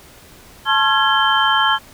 sine tone cluster, 872 / 1078 / 1366 / 1667 / 3114 Hz, A5 / C#6 / F6 / G#6 / G7, -16 / -49 / -39 / +6 / -12 cents, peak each -19 dBFS, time 0.65-1.79 s, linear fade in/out 50 ms, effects pink hiss -44 dBFS RMS until 1.93 s

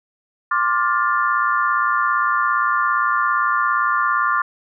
sine chord, D minor seventh, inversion third, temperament just, 1057.2 / 1174.7 / 1409.6 / 1762 Hz, C6 / D6 / F6 / A6, +18 / 0 / +16 / +2 cents, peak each -22 / -19 / -21 / -25 dBFS, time 0.51-4.42 s, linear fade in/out 5 ms, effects none

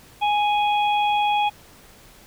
harmonic tone, 830.6 Hz, G#5, in tune, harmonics 1 / 3 / 4, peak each -18 / -28 / -30 dBFS, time 0.21-1.5 s, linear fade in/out 20 ms, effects pink hiss -49 dBFS RMS until 2.26 s

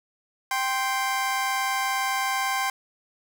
25% pulse tone pair together, 784 / 1046.5 Hz, G5 / C6, 0 / 0 cents, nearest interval perfect fourth, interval 500 cents, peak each -23 dBFS, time 0.51-2.7 s, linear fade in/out 2 ms, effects none

